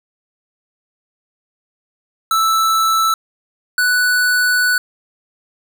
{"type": "tone pair in turn", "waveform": "square", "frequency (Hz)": [1318.5, 1483.4], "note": ["E6", "F#6"], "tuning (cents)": [0, 4], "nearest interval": "major second", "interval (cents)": 204, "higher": "second", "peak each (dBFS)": -13, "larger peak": "neither", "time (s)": [[2.31, 3.14], [3.78, 4.78]], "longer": "second", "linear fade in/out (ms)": 2, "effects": []}